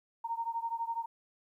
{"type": "beating tone pair", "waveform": "sine", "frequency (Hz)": [918, 930], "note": ["A#5", "A#5"], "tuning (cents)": [-27, -4], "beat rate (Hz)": 12, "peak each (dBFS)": [-35, -37], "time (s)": [0.24, 1.06], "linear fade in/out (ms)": 10, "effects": ["12-bit"]}